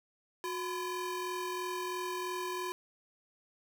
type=ring-modulated tone; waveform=40% pulse; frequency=685 Hz; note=F5; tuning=34 cents flat; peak=-31 dBFS; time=0.44-2.72 s; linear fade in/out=0 ms; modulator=321 Hz; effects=none